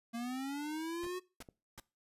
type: linear sweep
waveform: square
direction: up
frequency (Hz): 229 to 370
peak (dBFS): -38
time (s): 0.13-1.2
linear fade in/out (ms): 20
type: noise bursts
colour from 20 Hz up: pink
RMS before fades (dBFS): -49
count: 3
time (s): 1.03-1.799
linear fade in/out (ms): 2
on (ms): 23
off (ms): 350
type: clicks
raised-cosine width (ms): 2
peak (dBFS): -39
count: 3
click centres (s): 1.065 / 1.404 / 1.488
effects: noise-tail reverb RT60 0.3 s tail -21 dB re dry + resampled to 32000 Hz